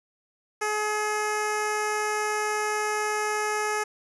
10% pulse tone with notch filter, 423.7 Hz, G#4, 35 cents sharp, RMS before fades -27 dBFS, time 0.61-3.84 s, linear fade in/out 10 ms, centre 3300 Hz, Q 1.5, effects resampled to 24000 Hz + 9-bit

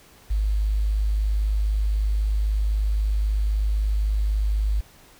sine tone with quantisation, 51.91 Hz, G#1, in tune, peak -19 dBFS, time 0.3-4.81 s, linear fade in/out 10 ms, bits 8, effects pink hiss -52 dBFS RMS until 5.19 s

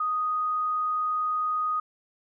sine tone, 1244.5 Hz, D#6, in tune, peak -24 dBFS, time 0-1.8 s, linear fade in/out 5 ms, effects none

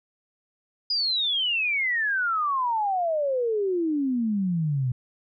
sine exponential sweep, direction down, 4978 to 121.5 Hz, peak -22 dBFS, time 0.9-4.92 s, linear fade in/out 5 ms, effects none

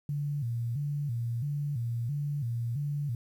sine tone with vibrato, 130.6 Hz, C3, 3 cents flat, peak -29 dBFS, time 0.09-3.15 s, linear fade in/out 2 ms, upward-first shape square, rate 1.5 Hz, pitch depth 180 cents each way, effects 10-bit

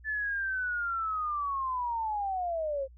sine linear sweep, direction down, 1750 to 523.3 Hz, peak -29 dBFS, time 0.04-2.88 s, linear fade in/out 50 ms, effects added 60 Hz sine -50 dBFS peak until 2.97 s

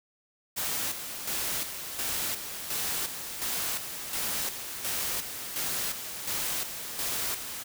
white noise with tremolo, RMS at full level -31 dBFS, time 0.56-7.64 s, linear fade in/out 20 ms, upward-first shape square, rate 1.4 Hz, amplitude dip 55%, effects none

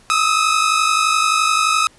sawtooth tone pair together, 1248.4 / 1300 Hz, D#6 / E6, +5 / -24 cents, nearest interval minor second, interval 71 cents, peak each -13 dBFS, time 0.1-1.87 s, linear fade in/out 0 ms, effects pink hiss -50 dBFS RMS until 1.98 s + resampled to 24000 Hz

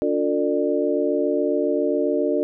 sine tone cluster, 289 / 356.3 / 450.1 / 595 Hz, D4 / F4 / A4 / D5, -28 / +35 / +39 / +22 cents, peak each -24 dBFS, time 0.02-2.43 s, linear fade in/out 0 ms, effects none

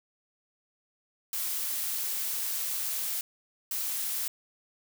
blue noise bursts at uneven times, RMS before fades -32 dBFS, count 2, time 1.33-3.21 / 3.71-4.28 s, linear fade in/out 2 ms, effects none

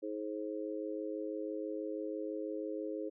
harmonic tone, 106.1 Hz, G#2, 38 cents sharp, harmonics 3 / 4 / 5, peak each -40 / -41 / -42 dBFS, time 0.02-3.1 s, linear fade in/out 20 ms, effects none

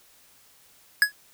square tone with exponential decay, 1678 Hz, G#6, 17 cents sharp, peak -12 dBFS, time 1.02-1.12 s, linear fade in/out 1 ms, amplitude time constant 21 ms, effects white hiss -57 dBFS RMS until 1.33 s

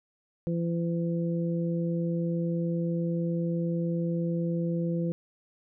harmonic tone, 169.2 Hz, E3, 45 cents sharp, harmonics 1 / 2 / 3, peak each -27 / -34 / -35 dBFS, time 0.47-5.12 s, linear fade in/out 0 ms, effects none

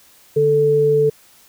sine tone pair together, 146.83 / 440 Hz, D3 / A4, 0 / 0 cents, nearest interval octave + perfect fifth, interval 1900 cents, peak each -21 / -12 dBFS, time 0.36-1.1 s, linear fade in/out 10 ms, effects white hiss -50 dBFS RMS until 1.48 s

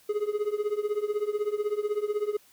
triangle tone with tremolo, 418.1 Hz, G#4, 12 cents sharp, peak -20 dBFS, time 0.09-2.37 s, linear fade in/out 5 ms, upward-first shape triangle, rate 16 Hz, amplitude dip 95%, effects white hiss -59 dBFS RMS until 2.52 s

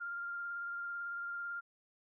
sine tone with vibrato, 1396.9 Hz, F6, in tune, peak -38 dBFS, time 0-1.61 s, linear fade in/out 20 ms, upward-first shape triangle, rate 18 Hz, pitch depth 15 cents each way, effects none

